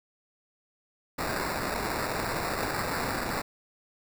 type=noise with sample-and-hold; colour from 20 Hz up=white; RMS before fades=-31 dBFS; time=1.18-3.42 s; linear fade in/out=10 ms; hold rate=3150 Hz; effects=none